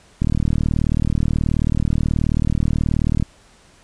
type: click train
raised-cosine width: 5 ms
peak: -6 dBFS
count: 117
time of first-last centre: 0.22-3.225 s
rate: 38.6 Hz
effects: pink hiss -51 dBFS RMS until 3.83 s + resampled to 22050 Hz